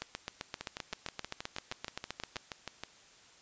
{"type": "two click trains", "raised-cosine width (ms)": 0.2, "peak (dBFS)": [-19, -21], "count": [19, 15], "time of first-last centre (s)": [[0.02, 2.367], [0.61, 2.836]], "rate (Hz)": [7.67, 6.29], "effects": ["white hiss -59 dBFS RMS until 3.41 s", "resampled to 16000 Hz"]}